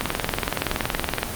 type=click train; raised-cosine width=0.3 ms; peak=-5 dBFS; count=27; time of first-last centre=0.01-1.231 s; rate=21.3 Hz; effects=pink hiss -30 dBFS RMS until 1.35 s + Opus 32 kbps